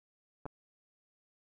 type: clicks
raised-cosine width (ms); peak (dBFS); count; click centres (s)
1; -28; 2; 0.456 / 0.463
effects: none